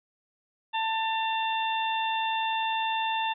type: harmonic tone with a mistuned harmonic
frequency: 890 Hz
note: A5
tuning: 20 cents sharp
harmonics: 1 / 2 / 3 / 4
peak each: -27 / -36 / -34 / -35 dBFS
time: 0.73-3.34 s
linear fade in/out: 20 ms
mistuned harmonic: 3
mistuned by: +39 cents
effects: none